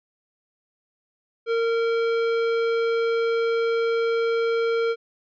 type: tone with hard clipping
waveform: triangle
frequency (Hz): 460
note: A#4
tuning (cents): -23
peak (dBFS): -22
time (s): 1.46-4.96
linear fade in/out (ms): 50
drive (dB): 17
effects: resampled to 16000 Hz